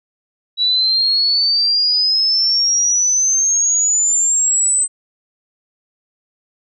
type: exponential sweep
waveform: sine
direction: up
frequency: 3905 to 8170 Hz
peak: -12 dBFS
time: 0.57-4.88 s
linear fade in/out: 50 ms
effects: none